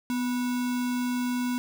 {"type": "tone with sample-and-hold", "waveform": "sine", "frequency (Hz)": 247.9, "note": "B3", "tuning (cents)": 7, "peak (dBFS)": -25, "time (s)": [0.1, 1.58], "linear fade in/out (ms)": 0, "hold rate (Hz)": 1225, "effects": []}